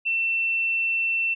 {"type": "tone", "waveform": "sine", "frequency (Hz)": 2690, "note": "E7", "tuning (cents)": 34, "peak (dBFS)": -21, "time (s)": [0.05, 1.35], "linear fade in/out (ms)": 20, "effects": []}